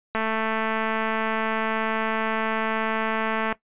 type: click train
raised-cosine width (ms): 0.5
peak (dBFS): -11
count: 747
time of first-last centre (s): 0.15-3.526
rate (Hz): 221
effects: noise-tail reverb RT60 0.1 s tail -17 dB re dry + resampled to 8000 Hz